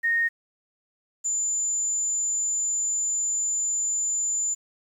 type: tone pair in turn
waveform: sine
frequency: 1852 / 7082 Hz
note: A#6 / A8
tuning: -12 / +10 cents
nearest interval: octave + major seventh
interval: 2322 cents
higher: second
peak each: -20 / -23 dBFS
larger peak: first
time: 0.03-0.29 / 1.24-4.55 s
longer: second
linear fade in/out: 20 ms
effects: 9-bit